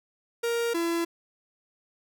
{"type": "tone pair in turn", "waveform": "45% pulse", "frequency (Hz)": [467.9, 336.9], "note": ["A#4", "E4"], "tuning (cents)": [6, 38], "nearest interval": "tritone", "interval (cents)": 568, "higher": "first", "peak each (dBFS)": -25, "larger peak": "neither", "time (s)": [[0.43, 0.74], [0.74, 1.05]], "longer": "neither", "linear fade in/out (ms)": 10, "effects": []}